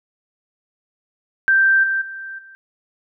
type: tone with level steps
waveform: sine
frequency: 1568 Hz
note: G6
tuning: in tune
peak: -11 / -17 / -29 / -40 dBFS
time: 1.48-2.55 s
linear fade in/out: 0 ms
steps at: 1.83 / 2.01 / 2.38 s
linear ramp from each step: 10 ms
effects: none